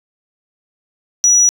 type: tone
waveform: sine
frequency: 5850 Hz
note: F#8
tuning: 21 cents flat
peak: -6 dBFS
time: 1.24-1.49 s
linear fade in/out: 0 ms
effects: tanh soft clip ceiling -4 dBFS + 8-bit